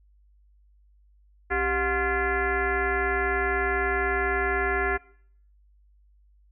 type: tone with frequency modulation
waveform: sine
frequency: 1056 Hz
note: C6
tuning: 16 cents sharp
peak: -22 dBFS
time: 1.5-4.98 s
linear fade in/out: 20 ms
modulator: 332 Hz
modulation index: 2.9
effects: noise-tail reverb RT60 0.6 s tail -21 dB re dry + added 50 Hz sine -56 dBFS peak until 6.51 s